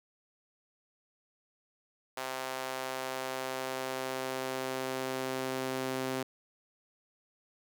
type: tone with high-pass filter sweep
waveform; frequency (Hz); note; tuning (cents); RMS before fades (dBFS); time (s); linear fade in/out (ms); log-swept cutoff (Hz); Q
sawtooth; 130.81; C3; 0; -36; 2.17-6.23; 5; 690 to 300; 1.1
effects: none